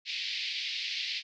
white band-pass noise, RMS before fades -35 dBFS, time 0.05-1.23 s, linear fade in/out 50 ms, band 2100 to 4800 Hz, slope 48 dB/octave, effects none

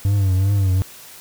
triangle tone with vibrato, 96.9 Hz, G2, 20 cents flat, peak -12 dBFS, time 0.05-0.82 s, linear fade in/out 0 ms, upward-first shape triangle, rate 2.6 Hz, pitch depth 96 cents each way, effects white hiss -41 dBFS RMS until 1.2 s

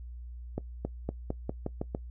accelerating click train, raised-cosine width 2 ms, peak -18 dBFS, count 8, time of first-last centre 0.58-1.949 s, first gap 270 ms, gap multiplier 0.89, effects noise-tail reverb RT60 0.1 s tail -20 dB re dry + added 60 Hz sine -40 dBFS peak until 2.1 s

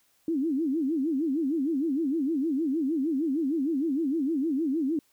sine tone with vibrato, 295.9 Hz, D4, 13 cents sharp, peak -24 dBFS, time 0.28-4.99 s, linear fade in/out 2 ms, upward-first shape sine, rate 6.5 Hz, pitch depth 230 cents each way, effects white hiss -67 dBFS RMS until 5.12 s

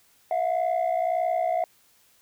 sine tone pair together, 659.3 / 721 Hz, E5 / F#5, 0 / -45 cents, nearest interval major second, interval 155 cents, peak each -23 dBFS, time 0.31-1.64 s, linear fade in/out 2 ms, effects tanh soft clip ceiling -19 dBFS + white hiss -61 dBFS RMS until 2.21 s

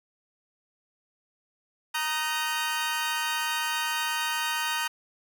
20% pulse chord, Eb major, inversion second, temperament equal with one note detuned, 932.3 / 1244.5 / 1529.5 Hz, Bb5 / Eb6 / G6, 0 / 0 / -43 cents, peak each -25 / -28 / -27 dBFS, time 1.94-4.88 s, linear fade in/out 10 ms, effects none

